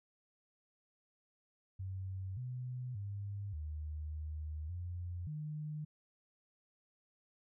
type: tone with pitch steps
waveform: sine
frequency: 94.7 / 125.5 / 100.6 / 76.5 / 77 / 88.1 / 151.7 Hz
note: F#2 / B2 / G2 / D#2 / D#2 / F2 / D#3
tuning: +41 / +28 / +45 / -29 / -17 / +16 / -44 cents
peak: -39 dBFS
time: 1.79-5.85 s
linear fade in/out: 10 ms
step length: 580 ms
effects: none